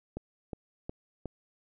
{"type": "click train", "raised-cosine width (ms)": 2, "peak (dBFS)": -23, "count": 4, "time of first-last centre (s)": [0.17, 1.257], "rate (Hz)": 2.76, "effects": []}